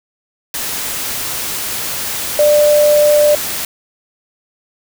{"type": "tone in noise", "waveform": "sine", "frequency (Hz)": 593, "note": "D5", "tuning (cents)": 17, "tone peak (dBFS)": -7, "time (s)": [2.39, 3.35], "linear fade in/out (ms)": 2, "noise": "white", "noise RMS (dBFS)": -21, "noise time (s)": [0.54, 3.65], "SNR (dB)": 11, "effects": []}